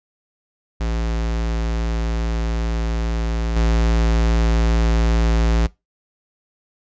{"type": "tone with level steps", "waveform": "square", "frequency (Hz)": 56.4, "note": "A1", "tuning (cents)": 44, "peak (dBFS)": [-20, -15], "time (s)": [0.8, 5.67], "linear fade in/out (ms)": 10, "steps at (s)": 3.56, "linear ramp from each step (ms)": 5, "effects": ["noise-tail reverb RT60 0.2 s tail -20 dB re dry", "resampled to 16000 Hz"]}